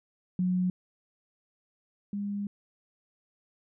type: tone pair in turn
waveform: sine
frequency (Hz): 182.2 / 202.6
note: F#3 / G#3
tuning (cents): -26 / -43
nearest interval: major second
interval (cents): 183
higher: second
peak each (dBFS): -24 / -30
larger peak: first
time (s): 0.39-0.7 / 2.13-2.47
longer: second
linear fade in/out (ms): 2
effects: none